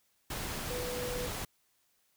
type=tone in noise; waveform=sine; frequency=493.9 Hz; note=B4; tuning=in tune; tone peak=-37 dBFS; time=0.7-1.27 s; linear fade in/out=5 ms; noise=pink; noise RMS=-38 dBFS; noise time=0.3-1.45 s; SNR=-2 dB; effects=white hiss -73 dBFS RMS until 2.16 s